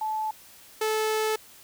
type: tone pair in turn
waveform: sine / sawtooth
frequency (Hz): 868 / 434.8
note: A5 / A4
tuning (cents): -24 / -21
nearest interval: octave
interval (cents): 1197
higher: first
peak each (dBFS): -26 / -20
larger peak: second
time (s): 0.01-0.31 / 0.81-1.36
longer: second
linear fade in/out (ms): 5
effects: white hiss -51 dBFS RMS until 1.63 s